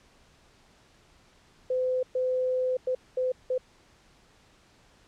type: tone bursts at uneven times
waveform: sine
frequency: 510 Hz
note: C5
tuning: 44 cents flat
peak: -24 dBFS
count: 5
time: 1.7-2.03 / 2.15-2.77 / 2.87-2.95 / 3.17-3.32 / 3.5-3.58 s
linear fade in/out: 5 ms
effects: pink hiss -60 dBFS RMS until 5.07 s + low-pass 7000 Hz 12 dB/octave